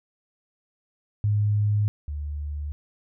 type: tone pair in turn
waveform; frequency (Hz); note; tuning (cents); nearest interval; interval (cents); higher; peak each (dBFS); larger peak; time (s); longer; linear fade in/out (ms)
sine; 104.3 / 73.52; G#2 / D2; +8 / +2; tritone; 606; first; -19 / -28; first; 1.24-1.88 / 2.08-2.72; neither; 0
effects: none